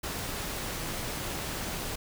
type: noise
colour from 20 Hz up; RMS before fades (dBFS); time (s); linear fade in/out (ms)
pink; -35; 0.03-1.96; 10
effects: none